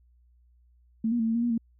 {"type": "tone with pitch steps", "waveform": "sine", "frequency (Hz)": [223.7, 239.1, 224.8, 226.2, 234.4, 239.5, 229], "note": ["A3", "A#3", "A3", "A3", "A#3", "A#3", "A#3"], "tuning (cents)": [29, 44, 37, 48, 10, 47, -31], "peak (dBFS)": -23, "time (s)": [1.04, 1.579], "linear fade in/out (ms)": 5, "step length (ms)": 77, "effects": ["added 60 Hz sine -58 dBFS peak until 1.79 s"]}